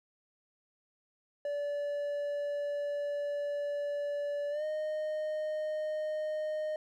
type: tone with pitch glide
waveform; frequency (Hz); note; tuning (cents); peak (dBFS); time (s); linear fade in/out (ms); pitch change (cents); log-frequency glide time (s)
triangle; 578 to 615.9; D5 to D#5; -28 to -18; -30; 1.45-6.76; 2; +110; 4.5-4.64
effects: none